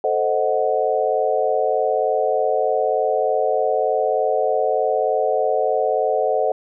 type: chord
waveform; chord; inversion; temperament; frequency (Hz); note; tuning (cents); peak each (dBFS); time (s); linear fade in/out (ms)
sine; A diminished seventh; none; equal; 440 / 523.3 / 622.3 / 740; A4 / C5 / Eb5 / Gb5; 0 / 0 / 0 / 0; -22; 0.04-6.52; 2
effects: none